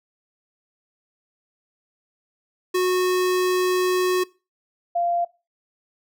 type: tone pair in turn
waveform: square / sine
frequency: 366 / 692.7 Hz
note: F#4 / F5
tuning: -19 / -14 cents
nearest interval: major seventh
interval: 1105 cents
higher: second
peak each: -19 dBFS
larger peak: neither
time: 2.74-4.24 / 4.95-5.25 s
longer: first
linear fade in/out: 10 ms
effects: noise-tail reverb RT60 0.3 s tail -22 dB re dry